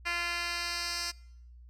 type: tone with band-pass filter sweep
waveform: 10% pulse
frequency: 345.5 Hz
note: F4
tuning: 19 cents flat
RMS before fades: -34 dBFS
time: 0.05-1.12 s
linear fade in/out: 20 ms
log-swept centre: 2700 to 5300 Hz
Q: 1.7
effects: noise-tail reverb RT60 0.8 s tail -25 dB re dry + added 60 Hz sine -49 dBFS peak until 1.69 s